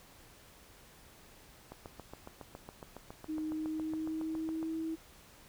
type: click train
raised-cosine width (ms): 1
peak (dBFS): -31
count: 22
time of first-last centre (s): 1.72-4.629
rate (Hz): 7.22
type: tone with pitch glide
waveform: sine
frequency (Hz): 311.1 to 322.4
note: D#4 to E4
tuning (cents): 0 to -38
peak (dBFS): -34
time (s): 3.28-4.96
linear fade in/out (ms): 20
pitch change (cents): +62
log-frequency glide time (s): 3.46-4.75
effects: pink hiss -58 dBFS RMS until 5.48 s